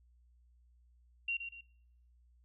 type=tone with echo; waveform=sine; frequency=2757 Hz; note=F7; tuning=23 cents flat; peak=-32 dBFS; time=1.28-1.37 s; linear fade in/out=5 ms; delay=120 ms; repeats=2; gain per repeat=-8 dB; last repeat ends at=1.61 s; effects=noise-tail reverb RT60 0.7 s tail -22 dB re dry + added 60 Hz sine -63 dBFS peak until 2.44 s